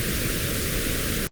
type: band-stop noise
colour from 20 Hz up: pink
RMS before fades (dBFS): -25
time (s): 0-1.27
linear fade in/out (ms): 0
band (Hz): 570 to 1300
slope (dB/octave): 48
effects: Opus 24 kbps